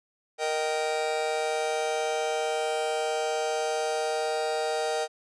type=chord; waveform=45% pulse; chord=Eb major; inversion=second; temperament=just; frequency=466.7 / 622.3 / 777.8 Hz; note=Bb4 / Eb5 / G5; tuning=+2 / 0 / -14 cents; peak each=-30 / -31 / -31 dBFS; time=0.38-5.08 s; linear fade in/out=50 ms; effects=resampled to 22050 Hz